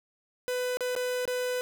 45% pulse tone with dropouts, 499.3 Hz, B4, 19 cents sharp, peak -28 dBFS, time 0.48-1.61 s, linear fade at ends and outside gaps 0 ms, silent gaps 0.771-0.807 / 0.952-0.963 / 1.254-1.277 s, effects none

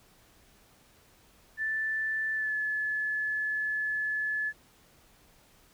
sine tone with pitch glide, 1760 to 1720.8 Hz, A6 to A6, 0 to -39 cents, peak -28 dBFS, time 1.57-4.53 s, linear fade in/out 50 ms, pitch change -39 cents, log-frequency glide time 2.34-2.54 s, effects pink hiss -61 dBFS RMS until 5.73 s

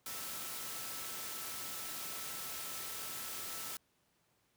sine tone in noise, 1318.5 Hz, E6, in tune, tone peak -54 dBFS, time 0.06-3.77 s, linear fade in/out 2 ms, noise white, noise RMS -43 dBFS, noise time 0.06-3.77 s, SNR -14 dB, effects pink hiss -75 dBFS RMS until 4.56 s + high-pass 80 Hz 12 dB/octave

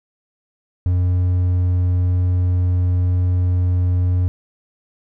triangle tone, 89.9 Hz, F#2, 49 cents flat, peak -12 dBFS, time 0.86-4.28 s, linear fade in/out 0 ms, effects none

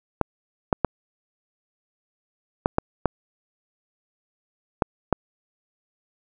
clicks, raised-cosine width 1 ms, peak -4 dBFS, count 8, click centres 0.213 / 0.728 / 0.847 / 2.659 / 2.784 / 3.057 / 4.822 / 5.127 s, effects none

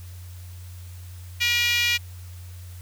5% pulse tone with high-pass filter, 479 Hz, A#4, 47 cents sharp, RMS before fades -22 dBFS, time 1.4-1.98 s, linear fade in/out 20 ms, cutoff 2300 Hz, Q 3.5, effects added 89 Hz sine -37 dBFS peak until 2.81 s + white hiss -51 dBFS RMS until 2.81 s

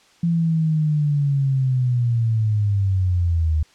sine linear sweep, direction down, 170.6 to 75.9 Hz, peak -16 dBFS, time 0.23-3.63 s, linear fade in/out 5 ms, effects white hiss -54 dBFS RMS until 3.74 s + low-pass 6000 Hz 12 dB/octave

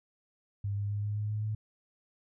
sine tone with pitch steps, 100.7 / 101.81 / 102.93 / 104.07 / 105.22 / 106.38 / 107.55 Hz, G2 / G#2 / G#2 / G#2 / G#2 / G#2 / A2, +47 / -34 / -15 / +4 / +23 / +42 / -39 cents, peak -30 dBFS, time 0.64-1.55 s, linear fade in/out 5 ms, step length 130 ms, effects none

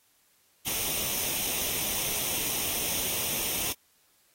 white noise with comb filter, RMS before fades -30 dBFS, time 0.66-3.73 s, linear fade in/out 10 ms, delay 0.33 ms, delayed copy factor +0.6, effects white hiss -66 dBFS RMS until 4.34 s + AAC 48 kbps

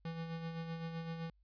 square tone with tremolo, 164.81 Hz, E3, in tune, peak -39 dBFS, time 0.05-1.3 s, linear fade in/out 2 ms, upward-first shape sine, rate 7.8 Hz, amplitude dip 45%, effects added 50 Hz sine -67 dBFS peak until 1.43 s + resampled to 11025 Hz

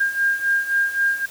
sine beating tone pair, 1605 / 1608.8 Hz, G6 / G6, +40 / +44 cents, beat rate 3.8 Hz, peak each -23 / -19 dBFS, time 0-1.26 s, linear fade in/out 10 ms, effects white hiss -41 dBFS RMS until 1.3 s

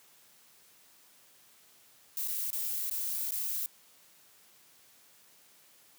violet noise with dropouts, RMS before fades -34 dBFS, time 2.17-3.66 s, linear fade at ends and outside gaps 0 ms, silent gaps 2.276-2.282 / 2.504-2.53 / 2.897-2.912 / 3.309-3.32 s, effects white hiss -61 dBFS RMS until 5.98 s + high-pass 100 Hz 12 dB/octave

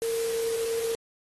sine tone in noise, 457.6 Hz, A#4, 32 cents flat, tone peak -26 dBFS, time 0.02-0.95 s, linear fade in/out 0 ms, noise white, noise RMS -37 dBFS, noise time 0.02-0.95 s, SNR +8 dB, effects AAC 32 kbps

